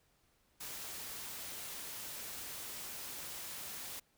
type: noise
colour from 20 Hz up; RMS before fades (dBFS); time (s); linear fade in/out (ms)
white; -45; 0.6-4; 10
effects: pink hiss -73 dBFS RMS until 4.17 s